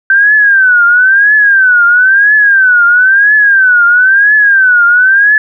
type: tone with vibrato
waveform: sine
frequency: 1552 Hz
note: G6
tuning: 18 cents flat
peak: -3 dBFS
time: 0.1-5.38 s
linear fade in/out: 2 ms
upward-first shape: triangle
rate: 1 Hz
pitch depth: 190 cents each way
effects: none